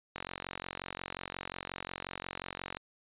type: click train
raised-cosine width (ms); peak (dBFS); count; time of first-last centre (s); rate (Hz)
0.3; -21; 120; 0.16-2.77; 45.6
effects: resampled to 8000 Hz